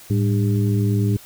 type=harmonic tone with a mistuned harmonic; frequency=100 Hz; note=G2; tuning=35 cents sharp; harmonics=1 / 2 / 3 / 4; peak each=-17 / -23 / -27 / -29 dBFS; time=0.1-1.17 s; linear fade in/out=5 ms; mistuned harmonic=1; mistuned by=+140 cents; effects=white hiss -44 dBFS RMS until 1.25 s